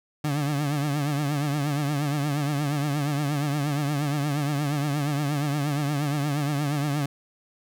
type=tone with vibrato; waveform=30% pulse; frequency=145.2 Hz; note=D3; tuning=19 cents flat; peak=-21 dBFS; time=0.24-7.06 s; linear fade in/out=5 ms; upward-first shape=triangle; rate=8.5 Hz; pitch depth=100 cents each way; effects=none